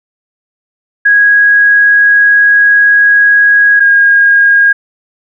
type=tone pair in turn; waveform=sine; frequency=1653 / 1629.3 Hz; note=G#6 / G#6; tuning=-9 / -34 cents; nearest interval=unison; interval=25 cents; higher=first; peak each=-3 dBFS; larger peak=neither; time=1.05-3.8 / 3.8-4.73 s; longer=first; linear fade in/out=10 ms; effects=none